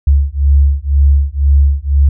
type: beating tone pair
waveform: sine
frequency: 69.3 / 71.3 Hz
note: C#2 / C#2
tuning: 0 / +49 cents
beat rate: 2 Hz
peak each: -10 dBFS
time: 0.07-2.09 s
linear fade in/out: 5 ms
effects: none